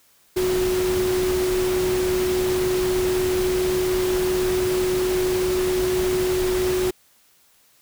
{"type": "tone in noise", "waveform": "sine", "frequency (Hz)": 367.7, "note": "F#4", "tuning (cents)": -11, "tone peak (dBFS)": -19, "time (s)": [0.36, 6.91], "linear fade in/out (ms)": 10, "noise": "pink", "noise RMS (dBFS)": -29, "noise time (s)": [0.36, 6.91], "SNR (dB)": 7, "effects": ["white hiss -58 dBFS RMS until 7.81 s"]}